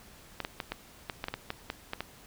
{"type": "clicks", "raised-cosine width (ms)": 0.3, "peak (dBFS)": -17, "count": 12, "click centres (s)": [0.403, 0.449, 0.602, 0.72, 1.098, 1.241, 1.284, 1.34, 1.504, 1.701, 1.934, 2.006], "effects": ["pink hiss -54 dBFS RMS until 2.26 s"]}